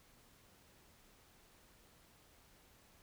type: silence
effects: pink hiss -66 dBFS RMS until 3.02 s